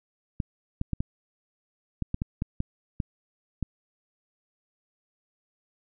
clicks, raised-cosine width 5 ms, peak -15 dBFS, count 11, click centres 0.402 / 0.814 / 0.933 / 1.005 / 2.023 / 2.144 / 2.219 / 2.421 / 2.604 / 3.002 / 3.627 s, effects none

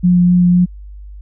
sine tone with vibrato, 177.8 Hz, F3, 31 cents sharp, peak -7 dBFS, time 0.03-0.66 s, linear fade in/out 20 ms, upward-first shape sine, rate 3.9 Hz, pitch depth 10 cents each way, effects added 50 Hz sine -30 dBFS peak until 1.21 s

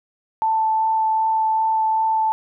sine tone with vibrato, 882 Hz, A5, 4 cents sharp, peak -16 dBFS, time 0.42-2.32 s, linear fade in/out 0 ms, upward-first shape sine, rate 2.6 Hz, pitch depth 8 cents each way, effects none

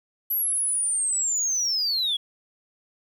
sine linear sweep, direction down, 11840 to 3284 Hz, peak -20 dBFS, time 0.3-2.17 s, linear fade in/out 10 ms, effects tanh soft clip ceiling -20 dBFS + 9-bit

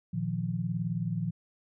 sine chord, Bb suspended fourth, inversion none, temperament equal, 116.54 / 155.56 / 174.61 Hz, Bb2 / Eb3 / F3, 0 / 0 / 0 cents, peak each -34 / -34 / -32 dBFS, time 0.13-1.31 s, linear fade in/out 10 ms, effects none

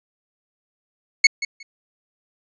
sawtooth tone with echo, 2200 Hz, C#7, 14 cents flat, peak -4 dBFS, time 1.24-1.27 s, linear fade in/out 5 ms, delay 180 ms, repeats 2, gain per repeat -15 dB, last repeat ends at 1.63 s, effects resampled to 16000 Hz

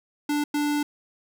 square tone bursts at uneven times, 293.7 Hz, D4, in tune, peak -23 dBFS, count 2, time 0.29-0.44 / 0.54-0.83 s, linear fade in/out 5 ms, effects none

